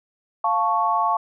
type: chord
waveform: sine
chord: F augmented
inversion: none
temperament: equal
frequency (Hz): 698.5 / 880 / 1108.7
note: F5 / A5 / C#6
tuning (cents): 0 / 0 / 0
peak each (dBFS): -24 / -22 / -21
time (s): 0.44-1.17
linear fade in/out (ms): 5
effects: none